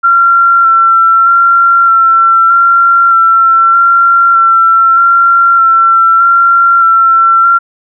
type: tone with vibrato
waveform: sine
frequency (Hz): 1361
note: F6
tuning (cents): -45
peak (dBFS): -3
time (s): 0.03-7.59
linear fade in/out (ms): 20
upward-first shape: square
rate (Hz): 0.81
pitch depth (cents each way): 15
effects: none

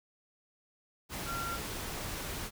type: tone in noise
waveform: sine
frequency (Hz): 1374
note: F6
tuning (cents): -29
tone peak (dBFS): -36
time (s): 1.25-1.59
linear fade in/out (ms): 50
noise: pink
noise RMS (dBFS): -39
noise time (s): 1.09-2.51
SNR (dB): 0
effects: none

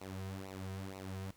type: tone with flanger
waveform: sawtooth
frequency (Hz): 95.5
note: G2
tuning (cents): -45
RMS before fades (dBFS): -44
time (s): 0.01-1.31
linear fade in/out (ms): 5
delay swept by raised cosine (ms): 0.6 to 3.6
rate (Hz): 2.1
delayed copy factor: -0.85
effects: pink hiss -66 dBFS RMS until 1.36 s

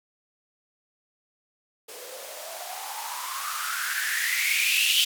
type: noise with band-pass filter sweep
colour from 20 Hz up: violet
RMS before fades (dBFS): -28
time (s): 1.88-5.05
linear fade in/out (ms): 10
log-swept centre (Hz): 440 to 3100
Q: 8.2
effects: none

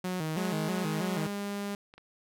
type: tone with vibrato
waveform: sawtooth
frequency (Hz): 169.7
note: F3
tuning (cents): -49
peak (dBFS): -27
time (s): 0.04-1.27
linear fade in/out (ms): 5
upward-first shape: square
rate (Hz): 3.1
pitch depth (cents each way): 130
type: tone with pitch glide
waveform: sawtooth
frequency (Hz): 210 to 202.1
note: G#3 to G#3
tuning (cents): +19 to -47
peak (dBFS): -29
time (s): 0.37-1.75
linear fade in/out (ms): 2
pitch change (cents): -66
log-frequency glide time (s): 0.88-1.35
type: clicks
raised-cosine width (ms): 0.3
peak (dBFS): -35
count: 2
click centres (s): 1.939 / 1.98
effects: none

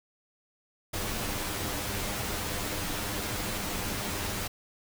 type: noise with comb filter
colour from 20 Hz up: pink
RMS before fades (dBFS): -33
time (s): 0.93-4.48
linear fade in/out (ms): 10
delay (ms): 9.9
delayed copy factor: +0.55
effects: none

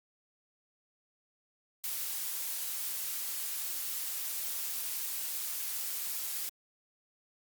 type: noise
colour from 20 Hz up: blue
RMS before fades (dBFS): -36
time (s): 1.84-6.49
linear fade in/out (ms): 0
effects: Opus 48 kbps

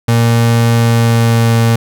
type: tone with pitch glide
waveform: 35% pulse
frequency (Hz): 116.54 to 115.13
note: A#2 to A#2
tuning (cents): 0 to -21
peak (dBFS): -6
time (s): 0.08-1.76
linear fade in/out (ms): 5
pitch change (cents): -21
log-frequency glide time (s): 0.72-1.54
effects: none

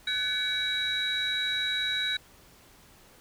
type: tone cluster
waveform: sine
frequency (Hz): 1509 / 1712 / 2267 / 3876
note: F#6 / A6 / C#7 / B7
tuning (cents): +34 / -48 / +38 / -33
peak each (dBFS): -32 / -36 / -35 / -27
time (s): 0.07-2.17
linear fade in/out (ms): 5
effects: tanh soft clip ceiling -21 dBFS + pink hiss -56 dBFS RMS until 3.2 s

